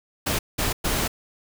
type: noise bursts at uneven times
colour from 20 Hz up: pink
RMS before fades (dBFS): -24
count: 3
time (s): 0.26-0.39 / 0.58-0.73 / 0.84-1.08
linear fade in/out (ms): 10
effects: none